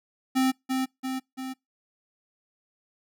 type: tone with echo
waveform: square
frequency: 261.4 Hz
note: C4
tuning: 1 cent flat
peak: -21 dBFS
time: 0.35-0.52 s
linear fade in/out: 20 ms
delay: 340 ms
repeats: 3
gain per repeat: -4 dB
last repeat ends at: 1.54 s
effects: noise-tail reverb RT60 0.2 s tail -26 dB re dry